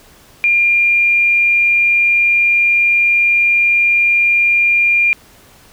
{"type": "tone", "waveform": "sine", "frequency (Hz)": 2400, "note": "D7", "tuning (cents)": 37, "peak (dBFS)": -9, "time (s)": [0.44, 5.13], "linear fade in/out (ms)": 0, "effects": ["pink hiss -45 dBFS RMS until 5.72 s"]}